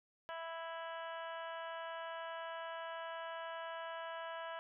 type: harmonic tone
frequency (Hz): 329.6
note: E4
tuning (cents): 0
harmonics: 2 / 3 / 4 / 5 / 6 / 7 / 8 / 9 / 10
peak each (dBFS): -46 / -47 / -51 / -50 / -60 / -62 / -63 / -56 / -64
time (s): 0.29-4.59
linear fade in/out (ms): 0
effects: none